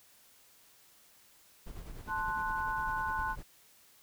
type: noise with tremolo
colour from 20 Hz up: brown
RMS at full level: -42 dBFS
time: 1.66-3.43 s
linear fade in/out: 10 ms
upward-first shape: sine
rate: 9.9 Hz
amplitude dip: 55%
type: chord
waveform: sine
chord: F# diminished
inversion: first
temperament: equal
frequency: 880 / 1046.5 / 1480 Hz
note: A5 / C6 / F#6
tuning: 0 / 0 / 0 cents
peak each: -36 dBFS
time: 2.07-3.36 s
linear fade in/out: 50 ms
effects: white hiss -62 dBFS RMS until 4.02 s